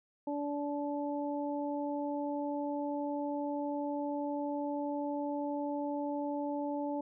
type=harmonic tone; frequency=289.2 Hz; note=D4; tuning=27 cents flat; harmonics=1 / 2 / 3; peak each=-35 / -38 / -40 dBFS; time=0.27-7.01 s; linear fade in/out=5 ms; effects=none